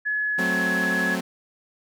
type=tone with pitch glide; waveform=sine; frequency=1700 to 1684.4 Hz; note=G#6 to G#6; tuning=+40 to +24 cents; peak=-22 dBFS; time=0.05-1.16 s; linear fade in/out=20 ms; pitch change=-16 cents; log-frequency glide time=0.26-0.68 s
type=chord; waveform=sawtooth; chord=F# diminished; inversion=none; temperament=equal; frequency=185 / 220 / 261.6 Hz; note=F#3 / A3 / C4; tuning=0 / 0 / 0 cents; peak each=-24 / -27 / -26 dBFS; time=0.38-1.21 s; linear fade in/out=10 ms
effects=none